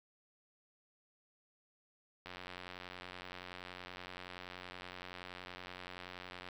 click train, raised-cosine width 0.3 ms, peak -30 dBFS, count 384, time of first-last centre 2.26-6.487 s, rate 90.6 Hz, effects 10-bit

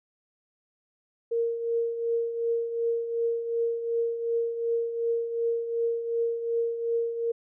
sine tone with tremolo, 464.3 Hz, A#4, 7 cents flat, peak -22 dBFS, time 1.31-7.32 s, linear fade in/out 10 ms, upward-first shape triangle, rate 2.7 Hz, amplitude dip 65%, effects none

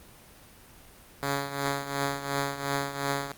5% pulse tone with tremolo, 140 Hz, C#3, 18 cents sharp, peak -14 dBFS, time 1.23-3.32 s, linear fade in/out 0 ms, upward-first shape triangle, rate 2.8 Hz, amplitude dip 75%, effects pink hiss -52 dBFS RMS until 3.37 s + Opus 24 kbps

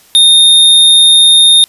square tone, 3668 Hz, A#7, 29 cents flat, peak -3 dBFS, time 0.15-1.64 s, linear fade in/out 0 ms, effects white hiss -44 dBFS RMS until 1.68 s + resampled to 32000 Hz

